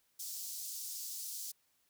pink high-pass noise, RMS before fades -43 dBFS, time 0.19-1.52 s, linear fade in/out 10 ms, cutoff 5100 Hz, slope 24 dB/octave, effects white hiss -75 dBFS RMS until 1.89 s

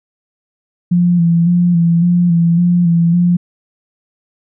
sine tone with vibrato, 172.1 Hz, F3, 25 cents flat, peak -8 dBFS, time 0.91-3.37 s, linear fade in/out 10 ms, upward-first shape square, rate 1.8 Hz, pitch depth 34 cents each way, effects none

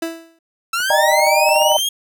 30% pulse tone with exponential decay, 329.6 Hz, E4, in tune, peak -16 dBFS, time 0.02-0.39 s, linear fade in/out 5 ms, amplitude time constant 80 ms
sawtooth linear sweep, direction up, 1318.5 to 3288 Hz, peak -14 dBFS, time 0.73-1.89 s, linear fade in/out 5 ms
clicks, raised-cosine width 0.5 ms, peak -21 dBFS, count 10, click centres 0.803 / 0.899 / 1.117 / 1.195 / 1.269 / 1.489 / 1.56 / 1.62 / 1.718 / 1.784 s
sine chord, Eb major seventh, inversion third, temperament equal with one note detuned, 601.4 / 622.3 / 784 / 932.3 Hz, D5 / Eb5 / G5 / Bb5, +41 / 0 / 0 / 0 cents, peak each -18 dBFS, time 0.9-1.77 s, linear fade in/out 5 ms
effects none

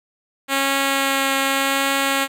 5% pulse tone with vibrato, 273.1 Hz, C#4, 26 cents flat, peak -6 dBFS, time 0.48-2.28 s, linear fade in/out 50 ms, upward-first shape triangle, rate 0.86 Hz, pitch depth 10 cents each way, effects none

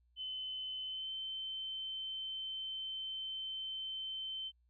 sine tone with pitch glide, 3045 to 3086 Hz, F#7 to G7, +49 to -28 cents, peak -39 dBFS, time 0.16-4.52 s, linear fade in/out 50 ms, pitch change +23 cents, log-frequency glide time 0.85-1.11 s, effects added 60 Hz sine -69 dBFS peak until 4.69 s

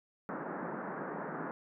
pink band-pass noise, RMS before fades -40 dBFS, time 0.29-1.51 s, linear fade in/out 0 ms, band 160 to 1700 Hz, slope 48 dB/octave, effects none

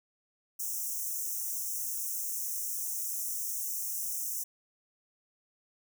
white high-pass noise, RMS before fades -35 dBFS, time 0.59-4.44 s, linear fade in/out 10 ms, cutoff 5600 Hz, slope 96 dB/octave, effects none

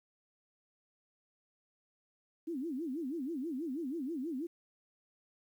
sine tone with vibrato, 293.7 Hz, D4, in tune, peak -35 dBFS, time 2.47-4.47 s, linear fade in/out 10 ms, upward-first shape sine, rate 6.2 Hz, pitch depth 280 cents each way, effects 11-bit

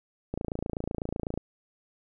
click train, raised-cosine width 2 ms, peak -18 dBFS, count 30, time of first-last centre 0.34-1.376 s, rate 28 Hz, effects none

